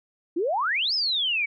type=exponential two-way sweep; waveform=sine; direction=up then down; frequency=310.3 to 5330 to 2227 Hz; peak=-22 dBFS; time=0.36-1.46 s; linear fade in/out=10 ms; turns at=0.94 s; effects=none